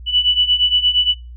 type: beating tone pair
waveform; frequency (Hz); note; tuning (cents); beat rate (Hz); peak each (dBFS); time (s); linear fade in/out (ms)
sine; 2960 / 2968.6; F#7 / F#7; 0 / +5; 8.6; -17 / -14; 0.06-1.15; 50
effects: noise-tail reverb RT60 0.3 s tail -25 dB re dry + added 60 Hz sine -32 dBFS peak until 1.36 s